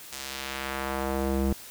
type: tone with band-pass filter sweep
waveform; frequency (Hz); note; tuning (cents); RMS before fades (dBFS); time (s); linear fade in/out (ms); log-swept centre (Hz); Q
square; 67.3; C2; +49; -30; 0.12-1.53; 5; 7200 to 240; 0.8
effects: white hiss -45 dBFS RMS until 1.7 s